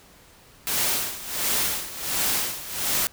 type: noise with tremolo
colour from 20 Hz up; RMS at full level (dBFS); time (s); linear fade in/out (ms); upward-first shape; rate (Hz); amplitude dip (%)
white; -23; 0.67-3.07; 0; sine; 1.4; 80
effects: pink hiss -52 dBFS RMS until 3.12 s